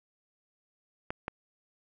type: clicks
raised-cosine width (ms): 0.5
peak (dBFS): -18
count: 2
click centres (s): 1.105 / 1.281
effects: none